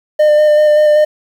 triangle tone with vibrato, 603 Hz, D5, 46 cents sharp, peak -4 dBFS, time 0.19-1.05 s, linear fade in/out 10 ms, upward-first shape square, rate 5.2 Hz, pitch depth 12 cents each way, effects 7-bit

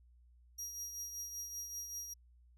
35% pulse tone with tremolo, 5700 Hz, F8, 34 cents sharp, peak -37 dBFS, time 0.58-2.14 s, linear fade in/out 10 ms, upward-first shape triangle, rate 5.2 Hz, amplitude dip 55%, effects added 60 Hz sine -61 dBFS peak until 2.57 s

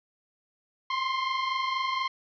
sawtooth tone pair together, 1035 / 1059.2 Hz, C6 / C6, -19 / +21 cents, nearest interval unison, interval 40 cents, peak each -29 / -24 dBFS, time 0.9-2.08 s, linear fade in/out 5 ms, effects resampled to 11025 Hz + 10-bit

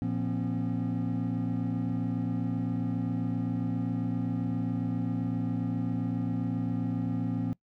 triangle tone cluster, 114.3 / 172.8 / 243 / 270.5 Hz, A#2 / F3 / B3 / C#4, -34 / -18 / -28 / -42 cents, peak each -31 dBFS, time 0.02-7.53 s, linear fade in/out 0 ms, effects noise-tail reverb RT60 0.1 s tail -22 dB re dry + tanh soft clip ceiling -19 dBFS

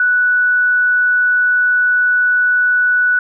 sine tone, 1479 Hz, F#6, 1 cent flat, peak -10 dBFS, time 0-3.19 s, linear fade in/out 2 ms, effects none

